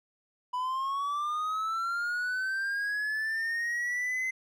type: linear sweep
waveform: triangle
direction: up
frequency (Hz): 987.8 to 2060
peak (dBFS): -27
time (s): 0.53-4.31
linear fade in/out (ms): 10
effects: none